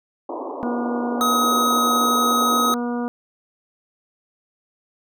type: band-pass noise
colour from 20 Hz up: pink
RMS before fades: -30 dBFS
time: 0.29-2.73 s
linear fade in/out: 5 ms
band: 270 to 1100 Hz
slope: 96 dB/octave
type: harmonic tone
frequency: 240.9 Hz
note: B3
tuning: 43 cents flat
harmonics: 1 / 2 / 3 / 4 / 5 / 6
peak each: -23 / -29 / -33 / -35 / -37 / -39 dBFS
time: 0.63-3.08 s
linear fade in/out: 0 ms
type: tone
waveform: square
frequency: 1266 Hz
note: D#6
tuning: 30 cents sharp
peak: -18 dBFS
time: 1.21-2.74 s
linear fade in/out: 0 ms
effects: none